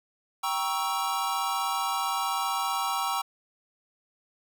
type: chord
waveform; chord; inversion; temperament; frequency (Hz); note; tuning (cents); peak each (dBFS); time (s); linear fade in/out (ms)
square; G diminished seventh; none; equal with one note detuned; 784 / 944.8 / 1108.7 / 1318.5; G5 / Bb5 / Db6 / Fb6; 0 / +23 / 0 / 0; -33; 0.43-3.22; 10
effects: none